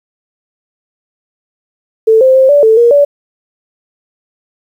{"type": "tone with pitch steps", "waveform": "sine", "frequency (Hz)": [443.6, 522, 527, 578, 442.6, 472.5, 574], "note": ["A4", "C5", "C5", "D5", "A4", "A#4", "D5"], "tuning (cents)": [14, -4, 12, -28, 10, 23, -40], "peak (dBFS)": -3, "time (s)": [2.07, 3.05], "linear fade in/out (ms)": 10, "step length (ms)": 140, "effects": ["7-bit"]}